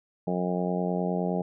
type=harmonic tone; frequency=89.7 Hz; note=F2; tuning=47 cents sharp; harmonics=2 / 3 / 4 / 5 / 6 / 7 / 8 / 9; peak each=-28 / -37 / -35 / -33 / -38 / -34 / -39 / -37 dBFS; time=0.27-1.42 s; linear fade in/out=5 ms; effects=none